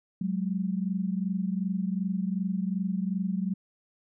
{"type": "tone pair together", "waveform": "sine", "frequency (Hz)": [185.04, 207.7], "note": ["F#3", "G#3"], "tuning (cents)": [0, 0], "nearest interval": "major second", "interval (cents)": 200, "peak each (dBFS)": [-28, -31], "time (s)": [0.21, 3.54], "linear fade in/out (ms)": 5, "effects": []}